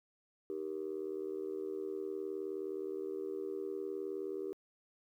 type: tone with amplitude modulation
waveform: sine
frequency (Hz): 390.4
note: G4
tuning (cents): -7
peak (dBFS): -32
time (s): 0.5-4.53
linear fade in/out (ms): 0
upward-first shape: sine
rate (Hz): 79.4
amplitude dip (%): 100
effects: tanh soft clip ceiling -30 dBFS + 12-bit